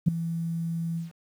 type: tone with ADSR envelope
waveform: sine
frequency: 166.5 Hz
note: E3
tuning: 18 cents sharp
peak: -12 dBFS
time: 0.06-1.12 s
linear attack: 23 ms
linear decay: 4 ms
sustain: -15 dB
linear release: 150 ms
effects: tanh soft clip ceiling -10 dBFS + 9-bit